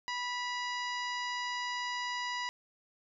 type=harmonic tone with a mistuned harmonic; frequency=983 Hz; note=B5; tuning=8 cents flat; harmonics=1 / 2 / 3 / 4 / 5 / 6 / 7; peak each=-37 / -38 / -44 / -46 / -44 / -52 / -54 dBFS; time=0.08-2.49 s; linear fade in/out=0 ms; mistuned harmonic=3; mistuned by=-42 cents; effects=none